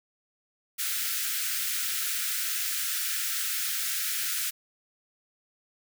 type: high-pass noise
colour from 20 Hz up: white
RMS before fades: -30 dBFS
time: 0.78-4.51 s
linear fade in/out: 20 ms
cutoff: 1300 Hz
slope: 96 dB/octave
effects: none